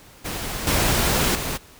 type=noise with level steps; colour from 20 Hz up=pink; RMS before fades=-29 / -20 / -27 dBFS; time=0.24-1.58 s; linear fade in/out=20 ms; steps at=0.67 / 1.35 s; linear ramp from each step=2 ms; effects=pink hiss -48 dBFS RMS until 1.79 s